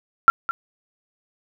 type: tone with echo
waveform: sine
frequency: 1365 Hz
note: F6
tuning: 40 cents flat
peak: -6 dBFS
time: 0.28-0.3 s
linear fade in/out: 0 ms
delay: 210 ms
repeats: 1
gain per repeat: -14 dB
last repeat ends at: 0.51 s
effects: none